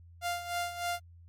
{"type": "tone with tremolo", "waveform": "sawtooth", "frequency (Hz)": 698.5, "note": "F5", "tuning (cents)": 0, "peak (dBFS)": -26, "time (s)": [0.21, 1], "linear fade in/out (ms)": 50, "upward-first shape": "sine", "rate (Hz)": 3.3, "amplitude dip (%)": 70, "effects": ["added 85 Hz sine -51 dBFS peak until 1.28 s", "MP3 64 kbps"]}